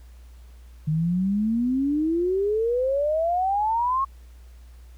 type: exponential sweep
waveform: sine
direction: up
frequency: 150.7 to 1102 Hz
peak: -20 dBFS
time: 0.87-4.05 s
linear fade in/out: 10 ms
effects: added 60 Hz sine -43 dBFS peak until 4.97 s + pink hiss -60 dBFS RMS until 4.97 s